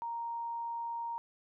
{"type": "tone", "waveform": "sine", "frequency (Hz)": 932.3, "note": "A#5", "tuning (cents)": 0, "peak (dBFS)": -35, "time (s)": [0.02, 1.18], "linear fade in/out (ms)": 0, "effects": []}